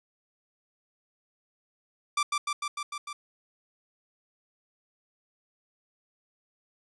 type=tone with echo; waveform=sawtooth; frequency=1174.7 Hz; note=D6; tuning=in tune; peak=-20 dBFS; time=2.17-2.23 s; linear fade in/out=5 ms; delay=150 ms; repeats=6; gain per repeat=-2 dB; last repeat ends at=3.13 s; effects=resampled to 24000 Hz + 10-bit

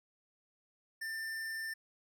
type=tone with hard clipping; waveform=sine; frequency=1789 Hz; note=A6; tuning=28 cents sharp; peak=-39 dBFS; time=1.01-1.74 s; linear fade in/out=10 ms; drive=16 dB; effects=none

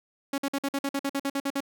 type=tone bursts; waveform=sawtooth; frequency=277.2 Hz; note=C#4; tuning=in tune; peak=-22 dBFS; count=13; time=0.33-1.605 s; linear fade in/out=5 ms; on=51 ms; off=51 ms; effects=none

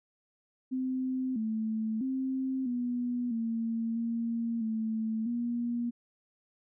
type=tone with pitch steps; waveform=sine; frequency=258.6 / 219.9 / 263.1 / 244.2 / 227.9 / 231.3 / 221.2 / 238.1 Hz; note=C4 / A3 / C4 / B3 / A#3 / A#3 / A3 / A#3; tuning=-20 / -1 / +10 / -19 / -39 / -13 / +9 / +37 cents; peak=-29 dBFS; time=0.71-5.91 s; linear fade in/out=20 ms; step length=650 ms; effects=none

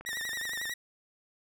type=click train; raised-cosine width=0.5 ms; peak=-30 dBFS; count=18; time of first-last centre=0.01-0.695 s; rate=24.8 Hz
type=tone with vibrato; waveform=sawtooth; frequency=1864.7 Hz; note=A#6; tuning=in tune; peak=-30 dBFS; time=0.06-0.74 s; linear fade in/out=5 ms; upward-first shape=triangle; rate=11 Hz; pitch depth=97 cents each way
effects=none

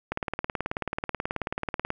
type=click train; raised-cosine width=0.5 ms; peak=-13 dBFS; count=34; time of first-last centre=0.12-1.904 s; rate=18.5 Hz; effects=none

